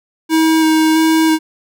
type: tone with vibrato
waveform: square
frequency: 318.1 Hz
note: D#4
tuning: 38 cents sharp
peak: -10 dBFS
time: 0.29-1.39 s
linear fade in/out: 50 ms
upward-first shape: square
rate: 1.5 Hz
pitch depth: 11 cents each way
effects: none